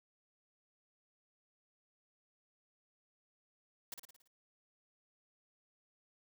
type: noise with echo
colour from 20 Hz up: white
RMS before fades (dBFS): -44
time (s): 3.92-3.94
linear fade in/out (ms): 2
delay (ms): 56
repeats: 6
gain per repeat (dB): -5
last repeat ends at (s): 4.276
effects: none